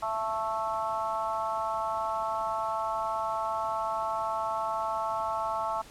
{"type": "harmonic tone with a mistuned harmonic", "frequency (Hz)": 220, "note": "A3", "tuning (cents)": 0, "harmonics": [3, 4, 5, 6], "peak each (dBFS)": [-34, -32, -34, -36], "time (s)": [0.02, 5.82], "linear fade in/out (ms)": 10, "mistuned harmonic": 3, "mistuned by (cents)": 19, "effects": ["pink hiss -51 dBFS RMS until 5.9 s", "low-pass 11000 Hz 12 dB/octave"]}